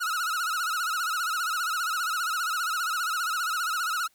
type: tone with vibrato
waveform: 45% pulse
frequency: 1362 Hz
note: F6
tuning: 44 cents flat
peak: -26 dBFS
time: 0-4.08 s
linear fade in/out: 20 ms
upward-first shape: sine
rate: 15 Hz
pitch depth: 130 cents each way
effects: white hiss -66 dBFS RMS until 4.14 s